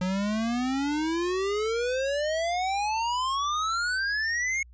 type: exponential sweep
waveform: square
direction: up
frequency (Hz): 180.2 to 2190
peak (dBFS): -26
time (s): 0.01-4.63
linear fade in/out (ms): 5
effects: added 60 Hz sine -48 dBFS peak until 4.73 s + resampled to 16000 Hz